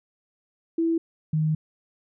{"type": "tone pair in turn", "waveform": "sine", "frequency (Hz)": [330, 155.74], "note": ["E4", "D#3"], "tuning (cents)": [2, 2], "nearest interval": "octave + minor second", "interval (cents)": 1300, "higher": "first", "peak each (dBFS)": [-20, -20], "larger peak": "neither", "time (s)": [[0.78, 0.98], [1.33, 1.55]], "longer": "second", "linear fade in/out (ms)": 5, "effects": []}